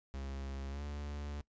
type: tone with pitch glide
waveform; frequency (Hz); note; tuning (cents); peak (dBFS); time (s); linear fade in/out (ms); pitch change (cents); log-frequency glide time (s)
45% pulse; 68.1 to 72.57; C#2 to D2; -30 to -20; -40; 0.14-1.41; 0; +110; 0.68-0.83
effects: noise-tail reverb RT60 0.1 s tail -20 dB re dry + resampled to 16000 Hz